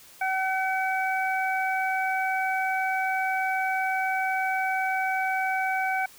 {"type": "harmonic tone", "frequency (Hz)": 759, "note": "F#5", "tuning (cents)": 44, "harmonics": [1, 2, 3], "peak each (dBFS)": [-26, -29, -31], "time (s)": [0.21, 6.06], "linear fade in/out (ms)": 5, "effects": ["white hiss -51 dBFS RMS until 6.18 s"]}